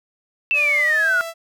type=exponential sweep; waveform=sine; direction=down; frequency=2696 to 1400 Hz; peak=-15 dBFS; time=0.51-1.21 s; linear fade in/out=0 ms
type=tone with pitch glide; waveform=sawtooth; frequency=587.3 to 663 Hz; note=D5 to E5; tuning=0 to +10 cents; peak=-24 dBFS; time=0.53-1.34 s; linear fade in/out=50 ms; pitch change=+210 cents; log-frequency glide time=0.79-1.11 s
effects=none